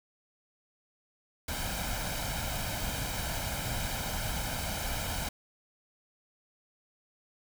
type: noise with comb filter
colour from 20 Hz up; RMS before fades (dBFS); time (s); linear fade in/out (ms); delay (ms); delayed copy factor
pink; -34; 1.48-5.29; 5; 1.3; +0.65
effects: none